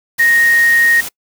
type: tone in noise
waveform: sine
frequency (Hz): 1864.7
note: A#6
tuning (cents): 0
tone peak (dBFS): -8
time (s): 0.19-1.01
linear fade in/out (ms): 10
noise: white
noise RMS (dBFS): -25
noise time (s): 0.18-1.09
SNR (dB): +14
effects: noise-tail reverb RT60 0.1 s tail -26 dB re dry